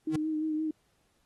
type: tone with vibrato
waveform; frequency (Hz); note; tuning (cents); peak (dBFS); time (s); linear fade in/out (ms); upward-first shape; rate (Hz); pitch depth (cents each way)
sine; 311.1; D#4; 0; -28; 0.07-0.71; 5; sine; 5.8; 28
type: tone with exponential growth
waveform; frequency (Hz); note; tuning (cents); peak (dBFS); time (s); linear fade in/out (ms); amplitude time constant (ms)
square; 153.6; D#3; -22; -27; 0.08-0.16; 5; 16
effects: pink hiss -72 dBFS RMS until 1.25 s + AAC 32 kbps